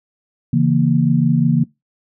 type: chord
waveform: sine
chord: A# diminished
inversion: first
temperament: equal with one note detuned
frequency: 139.07 / 164.81 / 233.1 Hz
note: C#3 / E3 / A#3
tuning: +6 / 0 / 0 cents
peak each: -16 dBFS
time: 0.53-1.64 s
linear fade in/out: 5 ms
effects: noise-tail reverb RT60 0.2 s tail -21 dB re dry